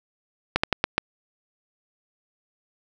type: slowing click train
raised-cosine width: 0.3 ms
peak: -3 dBFS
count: 5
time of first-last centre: 0.56-0.98 s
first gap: 75 ms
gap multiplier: 1.23
effects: none